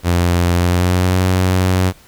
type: tone with pitch glide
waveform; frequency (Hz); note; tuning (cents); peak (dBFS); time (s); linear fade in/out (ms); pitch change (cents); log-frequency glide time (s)
sawtooth; 87.31 to 92.5; F2 to F#2; 0 to 0; -8; 0.03-1.93; 50; +100; 0.55-1.2
effects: pink hiss -46 dBFS RMS until 2.07 s